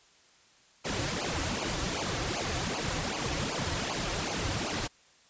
pink noise with flanger, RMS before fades -32 dBFS, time 0.84-4.88 s, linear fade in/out 20 ms, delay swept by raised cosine 0.53 to 4.93 ms, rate 2.6 Hz, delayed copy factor -1, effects white hiss -61 dBFS RMS until 5.29 s + resampled to 16000 Hz

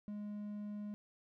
triangle tone, 207.7 Hz, G#3, in tune, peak -39 dBFS, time 0.08-0.94 s, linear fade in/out 0 ms, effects none

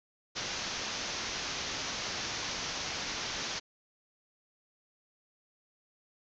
white low-pass noise, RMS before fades -37 dBFS, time 0.35-3.6 s, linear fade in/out 20 ms, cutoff 6500 Hz, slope 96 dB/octave, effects none

